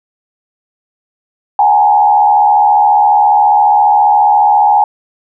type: tone with frequency modulation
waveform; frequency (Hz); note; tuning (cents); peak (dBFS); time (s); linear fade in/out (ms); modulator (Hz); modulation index
sine; 830.6; G#5; 0; -5; 1.59-4.84; 2; 74.6; 0.86
effects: none